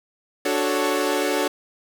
sawtooth chord, D major seventh, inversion none, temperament equal with one note detuned, 293.7 / 370 / 438.7 / 554.4 Hz, D4 / F#4 / A4 / C#5, 0 / 0 / -5 / 0 cents, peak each -22 dBFS, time 0.45-1.48 s, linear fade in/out 5 ms, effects none

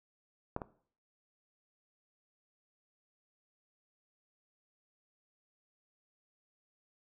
clicks, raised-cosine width 1 ms, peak -20 / -25 dBFS, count 2, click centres 0.564 / 0.618 s, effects noise-tail reverb RT60 0.5 s tail -17 dB re dry

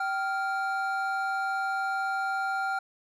triangle tone pair together, 774.5 / 1396.9 Hz, G5 / F6, -21 / 0 cents, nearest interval minor seventh, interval 1021 cents, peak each -28 dBFS, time 0-2.79 s, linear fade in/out 5 ms, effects none

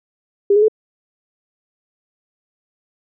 sine tone with pitch steps, 402.4 / 418 / 434.3 Hz, G4 / G#4 / A4, +45 / +11 / -23 cents, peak -9 dBFS, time 0.5-0.683 s, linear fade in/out 5 ms, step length 61 ms, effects none

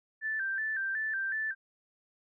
sine tone with vibrato, 1661.2 Hz, G#6, in tune, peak -30 dBFS, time 0.21-1.55 s, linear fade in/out 50 ms, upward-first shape square, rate 2.7 Hz, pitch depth 96 cents each way, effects none

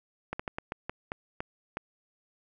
slowing click train, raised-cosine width 0.5 ms, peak -18 dBFS, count 9, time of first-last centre 0.33-1.771 s, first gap 65 ms, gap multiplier 1.28, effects none

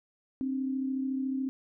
sine tone pair together, 263.6 / 297.5 Hz, C4 / D4, +13 / +22 cents, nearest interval major second, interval 209 cents, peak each -29 / -39 dBFS, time 0.41-1.49 s, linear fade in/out 0 ms, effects none

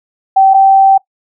sine tone pair in turn, 773 / 776.9 Hz, G5 / G5, -24 / -16 cents, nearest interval unison, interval 8 cents, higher second, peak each -3 dBFS, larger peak neither, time 0.36-0.54 / 0.54-0.98 s, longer second, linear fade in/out 10 ms, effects noise-tail reverb RT60 0.1 s tail -21 dB re dry

